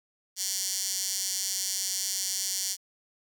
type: tone with high-pass filter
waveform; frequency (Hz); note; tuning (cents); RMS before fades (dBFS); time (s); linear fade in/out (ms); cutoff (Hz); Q
15% pulse; 191.6; G3; -39; -31; 0.36-2.77; 50; 5700; 2.1
effects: none